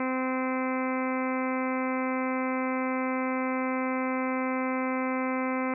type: harmonic tone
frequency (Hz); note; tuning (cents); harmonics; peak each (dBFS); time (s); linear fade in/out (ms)
258.7; C4; -19; 1 / 2 / 3 / 4 / 5 / 6 / 7 / 8 / 9 / 10; -29 / -33 / -38 / -35 / -39 / -42 / -47 / -38 / -42 / -49; 0-5.74; 2
effects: none